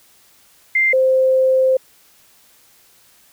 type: tone pair in turn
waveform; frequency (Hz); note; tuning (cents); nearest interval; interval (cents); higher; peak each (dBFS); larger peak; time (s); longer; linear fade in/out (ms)
sine; 2093 / 522.1; C7 / C5; 0 / -4; 2 octaves; 2404; first; -12 / -11; second; 0.75-0.93 / 0.93-1.77; second; 5
effects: white hiss -52 dBFS RMS until 3.32 s